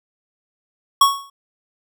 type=tone with exponential decay; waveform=square; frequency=1108.7 Hz; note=C#6; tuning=in tune; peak=-7 dBFS; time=1.01-1.3 s; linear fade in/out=5 ms; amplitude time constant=62 ms; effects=none